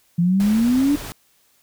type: exponential sweep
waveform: sine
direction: up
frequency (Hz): 167.9 to 295.9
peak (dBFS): -14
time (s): 0.18-0.96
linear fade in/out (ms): 10
type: noise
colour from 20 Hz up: pink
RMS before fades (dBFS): -33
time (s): 0.4-1.12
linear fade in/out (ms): 0
effects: white hiss -60 dBFS RMS until 1.62 s